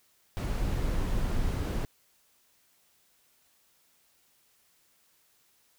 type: noise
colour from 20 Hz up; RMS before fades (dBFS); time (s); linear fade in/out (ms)
brown; -29; 0.37-1.85; 0
effects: white hiss -67 dBFS RMS until 5.78 s